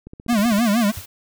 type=click train; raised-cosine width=3 ms; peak=-24 dBFS; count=9; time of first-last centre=0.07-0.586 s; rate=15.5 Hz
type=tone with vibrato; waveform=square; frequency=220 Hz; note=A3; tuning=in tune; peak=-16 dBFS; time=0.28-0.92 s; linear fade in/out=20 ms; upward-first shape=sine; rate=6.4 Hz; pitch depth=170 cents each way
type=noise with tremolo; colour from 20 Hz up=white; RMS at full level=-35 dBFS; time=0.37-1.06 s; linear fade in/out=10 ms; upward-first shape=sine; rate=7.1 Hz; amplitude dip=45%
type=tone with exponential decay; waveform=sine; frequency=90.1 Hz; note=F#2; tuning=45 cents flat; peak=-25 dBFS; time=0.97-1.05 s; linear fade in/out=5 ms; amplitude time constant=16 ms
effects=none